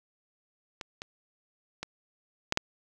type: clicks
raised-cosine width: 0.2 ms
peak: -20 / -21 / -18 / -9 / -7 dBFS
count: 5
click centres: 0.812 / 1.019 / 1.83 / 2.524 / 2.574 s
effects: none